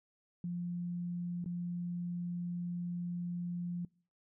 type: tone with dropouts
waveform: sine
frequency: 174.9 Hz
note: F3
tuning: 3 cents sharp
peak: -35 dBFS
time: 0.44-3.85 s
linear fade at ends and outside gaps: 2 ms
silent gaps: 1.443-1.459 s
effects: noise-tail reverb RT60 0.5 s tail -26 dB re dry